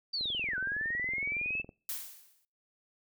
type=linear two-way sweep; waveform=sine; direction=down then up; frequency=4700 to 1480 to 2650 Hz; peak=-31 dBFS; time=0.13-1.62 s; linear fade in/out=10 ms; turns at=0.57 s
type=click train; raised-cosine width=2 ms; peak=-34 dBFS; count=33; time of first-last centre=0.21-1.691 s; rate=21.6 Hz
type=noise with exponential decay; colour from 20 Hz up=blue; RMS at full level=-34 dBFS; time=1.89-2.45 s; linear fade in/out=2 ms; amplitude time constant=120 ms
effects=noise-tail reverb RT60 0.4 s tail -24 dB re dry